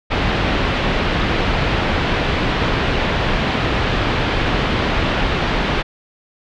pink low-pass noise, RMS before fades -18 dBFS, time 0.1-5.83 s, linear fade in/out 20 ms, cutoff 3600 Hz, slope 24 dB/octave, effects none

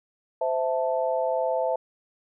sine chord, A minor, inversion first, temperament equal with one note detuned, 516.6 / 659.3 / 880 Hz, C5 / E5 / A5, -22 / 0 / 0 cents, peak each -26 / -26 / -30 dBFS, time 0.41-1.76 s, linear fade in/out 5 ms, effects none

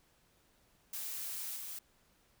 blue noise with level steps, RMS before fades -41 / -44 dBFS, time 0.93-1.79 s, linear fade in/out 5 ms, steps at 1.56 s, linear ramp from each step 10 ms, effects pink hiss -70 dBFS RMS until 2.4 s

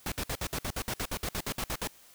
pink noise bursts, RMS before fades -33 dBFS, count 16, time 0.06-1.874 s, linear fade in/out 2 ms, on 59 ms, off 58 ms, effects white hiss -57 dBFS RMS until 2.14 s

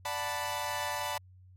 sawtooth chord, B minor seventh, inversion first, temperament equal, 587.3 / 740 / 880 / 987.8 Hz, D5 / F#5 / A5 / B5, 0 / 0 / 0 / 0 cents, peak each -36 / -38 / -33 / -33 dBFS, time 0.05-1.18 s, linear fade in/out 5 ms, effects added 92 Hz sine -53 dBFS peak until 1.56 s + AAC 48 kbps

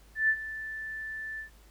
sine tone with ADSR envelope, 1760 Hz, A6, in tune, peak -20 dBFS, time 0.15-1.5 s, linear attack 140 ms, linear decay 65 ms, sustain -15 dB, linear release 110 ms, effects added 52 Hz sine -55 dBFS peak until 1.7 s + pink hiss -61 dBFS RMS until 1.7 s

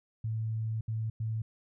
sine tone bursts at uneven times, 110.9 Hz, A2, 14 cents sharp, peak -30 dBFS, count 3, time 0.24-0.81 / 0.88-1.1 / 1.2-1.42 s, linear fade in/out 5 ms, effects none

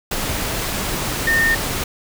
sine tone in noise, 1823 Hz, A#6, 39 cents flat, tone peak -14 dBFS, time 1.27-1.55 s, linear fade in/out 5 ms, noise pink, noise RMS -23 dBFS, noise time 0.11-1.84 s, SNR +6 dB, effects none

